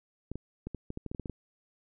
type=clicks; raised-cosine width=3 ms; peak=-24 dBFS; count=12; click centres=0.316 / 0.356 / 0.67 / 0.747 / 0.904 / 0.974 / 1.063 / 1.115 / 1.148 / 1.197 / 1.258 / 1.297 s; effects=none